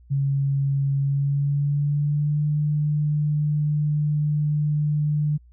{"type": "tone with pitch glide", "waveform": "sine", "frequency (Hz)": [138.59, 149.4], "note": ["C#3", "D3"], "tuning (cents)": [0, 30], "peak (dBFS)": -19, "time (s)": [0.1, 5.38], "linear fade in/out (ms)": 20, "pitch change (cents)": 130, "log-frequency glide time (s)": [0.98, 2.45], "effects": ["added 60 Hz sine -48 dBFS peak until 5.52 s"]}